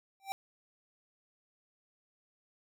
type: tone with exponential growth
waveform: square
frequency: 780 Hz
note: G5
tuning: 9 cents flat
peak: -31 dBFS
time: 0.2-0.32 s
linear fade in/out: 0 ms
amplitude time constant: 25 ms
effects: none